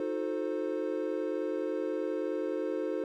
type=chord; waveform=triangle; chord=D# diminished seventh; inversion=none; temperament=equal with one note detuned; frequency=311.1 / 361.1 / 440 / 523.3 Hz; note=D#4 / F#4 / A4 / C5; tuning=0 / -42 / 0 / 0 cents; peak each=-34 / -34 / -34 / -34 dBFS; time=0-3.04 s; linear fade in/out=2 ms; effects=none